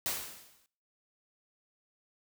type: noise with exponential decay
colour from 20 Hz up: white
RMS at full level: -31 dBFS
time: 0.06-0.66 s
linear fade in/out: 0 ms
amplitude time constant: 130 ms
effects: noise-tail reverb RT60 0.5 s tail -20 dB re dry